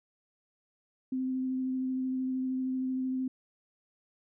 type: tone with vibrato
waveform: sine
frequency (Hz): 259.1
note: C4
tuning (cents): -17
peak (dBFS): -29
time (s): 1.12-3.28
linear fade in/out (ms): 5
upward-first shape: sine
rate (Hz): 13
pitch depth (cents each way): 11
effects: none

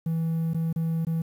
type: tone with dropouts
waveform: triangle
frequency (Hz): 163.5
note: E3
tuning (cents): -14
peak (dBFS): -21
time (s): 0.06-1.22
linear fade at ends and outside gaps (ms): 5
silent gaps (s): 0.535-0.545 / 0.728-0.76 / 1.05-1.068
effects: tanh soft clip ceiling -17 dBFS + 9-bit

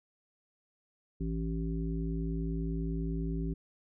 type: harmonic tone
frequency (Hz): 55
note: A1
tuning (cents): 0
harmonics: 1 / 3 / 5 / 7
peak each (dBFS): -34 / -35 / -39 / -43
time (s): 1.2-3.54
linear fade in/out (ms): 10
effects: none

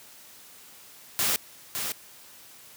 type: noise with echo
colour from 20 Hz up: white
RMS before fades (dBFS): -25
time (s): 1.19-1.36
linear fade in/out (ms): 0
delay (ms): 560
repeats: 1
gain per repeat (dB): -6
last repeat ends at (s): 1.92
effects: white hiss -50 dBFS RMS until 2.76 s + high-pass 80 Hz 12 dB/octave

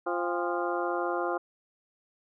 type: harmonic tone with a mistuned harmonic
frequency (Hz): 174.61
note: F3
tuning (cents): 0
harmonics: 2 / 3 / 4 / 5 / 6 / 7 / 8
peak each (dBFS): -32 / -34 / -35 / -36 / -37 / -37 / -38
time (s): 0.06-1.38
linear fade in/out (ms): 10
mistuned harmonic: 5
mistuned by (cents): -130
effects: none

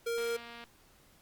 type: tone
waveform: square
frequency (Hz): 466.2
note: A#4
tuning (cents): 0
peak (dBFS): -32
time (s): 0.06-0.37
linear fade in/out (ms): 10
type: click train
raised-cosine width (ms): 0.3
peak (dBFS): -32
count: 109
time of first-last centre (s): 0.18-0.64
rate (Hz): 235
effects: pink hiss -63 dBFS RMS until 1.21 s + Opus 48 kbps

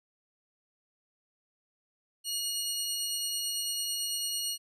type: tone pair together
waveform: 20% pulse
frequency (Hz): 2887 / 4326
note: F#7 / C#8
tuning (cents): -43 / -43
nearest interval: perfect fifth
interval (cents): 700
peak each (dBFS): -30 / -27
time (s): 2.24-4.58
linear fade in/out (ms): 50
effects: resampled to 32000 Hz

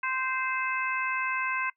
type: harmonic tone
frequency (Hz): 520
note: C5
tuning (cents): -11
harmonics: 2 / 3 / 4 / 5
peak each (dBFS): -32 / -32 / -34 / -34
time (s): 0.03-1.7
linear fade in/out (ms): 5
effects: noise-tail reverb RT60 0.1 s tail -21 dB re dry

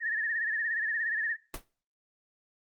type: tone with vibrato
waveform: sine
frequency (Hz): 1786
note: A6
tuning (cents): +25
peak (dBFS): -28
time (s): 0-1.37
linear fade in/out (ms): 50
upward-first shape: sine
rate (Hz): 17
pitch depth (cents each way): 89
type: noise with exponential decay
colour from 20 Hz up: pink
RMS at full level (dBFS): -32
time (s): 1.54-1.64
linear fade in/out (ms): 2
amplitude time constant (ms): 21
effects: noise-tail reverb RT60 0.4 s tail -21 dB re dry + Opus 32 kbps

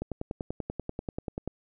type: click train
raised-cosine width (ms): 2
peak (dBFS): -19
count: 16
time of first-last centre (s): 0.02-1.476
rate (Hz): 10.3
effects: none

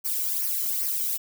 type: noise with flanger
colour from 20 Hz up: violet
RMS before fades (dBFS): -27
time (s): 0.04-1.18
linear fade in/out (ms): 20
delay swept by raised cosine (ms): 0.26 to 1.15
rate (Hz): 2.5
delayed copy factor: -0.95
effects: none

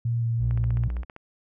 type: tone with vibrato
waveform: sine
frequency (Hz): 116.54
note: A#2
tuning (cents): 0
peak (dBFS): -22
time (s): 0.05-0.88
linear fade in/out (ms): 5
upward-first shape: square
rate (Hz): 3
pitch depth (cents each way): 13
type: tone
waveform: triangle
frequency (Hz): 59.8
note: A#1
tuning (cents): +45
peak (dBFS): -24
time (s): 0.38-1.05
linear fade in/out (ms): 50
type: click train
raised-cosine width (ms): 0.5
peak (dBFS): -27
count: 11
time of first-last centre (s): 0.51-1.164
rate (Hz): 15.3
effects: none

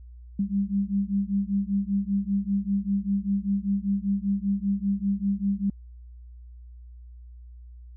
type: beating tone pair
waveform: sine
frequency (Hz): 196 / 201.1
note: G3 / G3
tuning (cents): 0 / +44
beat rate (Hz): 5.1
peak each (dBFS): -26 / -26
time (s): 0.39-5.7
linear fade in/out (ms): 5
effects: added 60 Hz sine -42 dBFS peak until 7.96 s

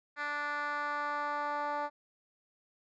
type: tone with band-pass filter sweep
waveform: 10% pulse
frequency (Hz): 292.7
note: D4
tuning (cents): -6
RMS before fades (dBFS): -35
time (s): 0.16-1.9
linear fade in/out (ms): 50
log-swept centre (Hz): 1700 to 830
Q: 1.8
effects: resampled to 16000 Hz

